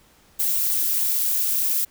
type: noise with amplitude modulation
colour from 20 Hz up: violet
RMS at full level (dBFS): -19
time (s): 0.39-1.85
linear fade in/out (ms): 10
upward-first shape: sine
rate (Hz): 216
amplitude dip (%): 65
effects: pink hiss -56 dBFS RMS until 1.9 s